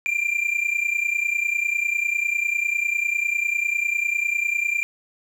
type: tone pair together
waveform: triangle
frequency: 2366 / 2396 Hz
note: D7 / D7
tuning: +12 / +34 cents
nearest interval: unison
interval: 22 cents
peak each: -22 dBFS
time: 0.06-4.83 s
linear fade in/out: 0 ms
effects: none